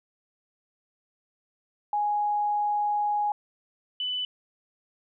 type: tone pair in turn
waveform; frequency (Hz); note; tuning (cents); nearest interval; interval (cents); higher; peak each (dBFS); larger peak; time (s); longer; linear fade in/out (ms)
sine; 830.6 / 2994; G#5 / F#7; 0 / +20; octave + minor seventh; 2220; second; -23 / -27; first; 1.93-3.32 / 4-4.25; first; 2
effects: none